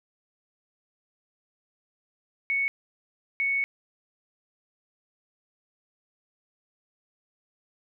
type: tone bursts at uneven times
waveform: sine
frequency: 2217 Hz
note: C#7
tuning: in tune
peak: -23 dBFS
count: 2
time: 2.5-2.68 / 3.4-3.64 s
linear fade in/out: 0 ms
effects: none